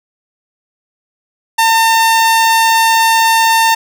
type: tone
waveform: sawtooth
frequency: 904 Hz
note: A5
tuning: 47 cents sharp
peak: -4 dBFS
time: 1.58-3.75 s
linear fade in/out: 10 ms
effects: none